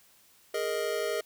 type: chord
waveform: square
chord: Ab suspended second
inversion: none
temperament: just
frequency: 415.3 / 467.2 / 623 Hz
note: Ab4 / Bb4 / Eb5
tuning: 0 / +4 / +2 cents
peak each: -34 dBFS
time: 0.54-1.21 s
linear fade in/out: 5 ms
effects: white hiss -61 dBFS RMS until 1.25 s